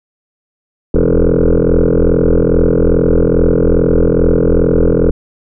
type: tone with frequency modulation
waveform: sine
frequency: 231.4 Hz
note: A#3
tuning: 13 cents flat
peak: -5 dBFS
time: 0.94-5.11 s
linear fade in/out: 5 ms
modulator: 42.4 Hz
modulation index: 6.4
effects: tanh soft clip ceiling -5 dBFS